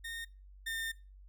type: tone pair in turn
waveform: 30% pulse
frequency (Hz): 1838 / 1812.7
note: A#6 / A#6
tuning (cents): -25 / -49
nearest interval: unison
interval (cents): 24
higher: first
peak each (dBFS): -37 / -33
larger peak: second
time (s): 0.04-0.25 / 0.66-0.92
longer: second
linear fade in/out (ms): 10
effects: noise-tail reverb RT60 0.3 s tail -22 dB re dry + added 48 Hz sine -52 dBFS peak until 1.28 s